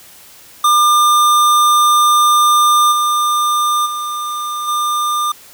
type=tone with level steps; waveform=square; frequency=1200 Hz; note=D6; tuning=37 cents sharp; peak=-9 / -13 / -20 / -15 dBFS; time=0.64-5.32 s; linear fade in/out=5 ms; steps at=2.91 / 3.85 / 4.67 s; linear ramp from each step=20 ms; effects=white hiss -41 dBFS RMS until 5.53 s